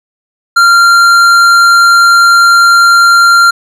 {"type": "tone with tanh clipping", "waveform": "sine", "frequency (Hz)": 1385, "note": "F6", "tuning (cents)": -15, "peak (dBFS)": -4, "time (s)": [0.56, 3.51], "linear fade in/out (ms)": 10, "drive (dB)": 13, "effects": []}